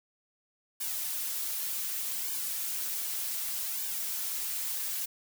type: noise with flanger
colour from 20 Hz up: blue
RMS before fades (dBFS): -34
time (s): 0.8-5.06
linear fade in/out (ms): 10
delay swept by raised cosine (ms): 1.5 to 7.4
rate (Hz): 0.66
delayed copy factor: -0.9
effects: none